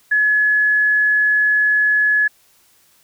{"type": "tone", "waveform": "sine", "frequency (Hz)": 1700, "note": "G#6", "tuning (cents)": 40, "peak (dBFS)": -12, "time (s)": [0.11, 2.28], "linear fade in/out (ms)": 10, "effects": ["white hiss -55 dBFS RMS until 3.03 s"]}